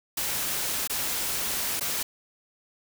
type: noise with dropouts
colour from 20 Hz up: white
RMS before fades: -29 dBFS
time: 0.17-2.03 s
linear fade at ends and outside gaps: 5 ms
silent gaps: 0.875-0.896 / 1.797-1.808 s
effects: none